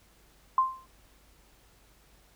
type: tone with exponential decay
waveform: sine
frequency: 1046.5 Hz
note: C6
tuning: in tune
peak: -17 dBFS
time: 0.58-0.86 s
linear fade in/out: 2 ms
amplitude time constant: 59 ms
effects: added 50 Hz sine -62 dBFS peak until 2.35 s + pink hiss -62 dBFS RMS until 2.35 s